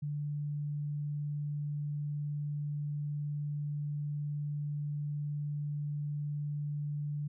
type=tone; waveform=sine; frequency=146.83 Hz; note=D3; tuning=in tune; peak=-33 dBFS; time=0.02-7.28 s; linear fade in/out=10 ms; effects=none